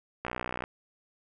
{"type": "click train", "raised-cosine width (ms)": 0.5, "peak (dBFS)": -18, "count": 25, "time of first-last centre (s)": [0.25, 0.639], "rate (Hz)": 61.7, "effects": []}